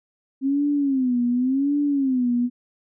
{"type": "tone with vibrato", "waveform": "sine", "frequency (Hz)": 264.7, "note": "C4", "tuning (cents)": 20, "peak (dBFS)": -18, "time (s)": [0.41, 2.5], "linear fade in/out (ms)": 50, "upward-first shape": "sine", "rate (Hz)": 0.9, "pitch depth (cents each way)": 160, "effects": []}